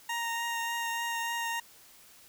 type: tone with vibrato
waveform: 20% pulse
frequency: 931 Hz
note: A#5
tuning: 2 cents flat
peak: -26 dBFS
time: 0.09-1.6 s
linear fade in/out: 5 ms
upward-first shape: triangle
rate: 3.4 Hz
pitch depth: 14 cents each way
effects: white hiss -56 dBFS RMS until 2.28 s